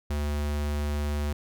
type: tone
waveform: square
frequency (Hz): 73.5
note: D2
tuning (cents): +2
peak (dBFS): -27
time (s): 0.1-1.33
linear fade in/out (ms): 5
effects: none